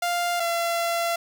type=tone pair in turn; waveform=sawtooth; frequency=698.5 / 680.6 Hz; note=F5 / F5; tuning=0 / -45 cents; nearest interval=unison; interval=45 cents; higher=first; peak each=-19 dBFS; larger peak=neither; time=0.02-0.4 / 0.4-1.16 s; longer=second; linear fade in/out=5 ms; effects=none